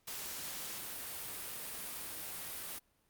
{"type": "noise", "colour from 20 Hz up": "white", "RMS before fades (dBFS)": -43, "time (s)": [0.07, 2.79], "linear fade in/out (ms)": 10, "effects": ["pink hiss -74 dBFS RMS until 3.09 s", "Opus 48 kbps"]}